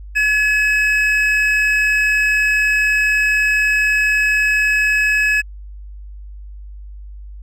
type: tone pair together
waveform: triangle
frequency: 1700 / 2564 Hz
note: G#6 / E7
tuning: +40 / -49 cents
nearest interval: perfect fifth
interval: 711 cents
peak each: -14 dBFS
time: 0.15-5.42 s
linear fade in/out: 20 ms
effects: added 50 Hz sine -31 dBFS peak until 7.42 s